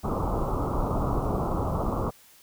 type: low-pass noise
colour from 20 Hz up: pink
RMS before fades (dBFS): -27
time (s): 0.03-2.11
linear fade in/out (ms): 20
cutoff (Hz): 1300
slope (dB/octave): 96
effects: white hiss -55 dBFS RMS until 2.42 s